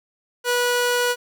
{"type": "tone pair together", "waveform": "sawtooth", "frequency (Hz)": [488, 1464], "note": ["B4", "F#6"], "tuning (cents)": [-21, -19], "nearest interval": "octave + perfect fifth", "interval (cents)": 1902, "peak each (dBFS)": [-16, -24], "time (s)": [0.44, 1.16], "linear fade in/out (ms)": 50, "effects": ["9-bit"]}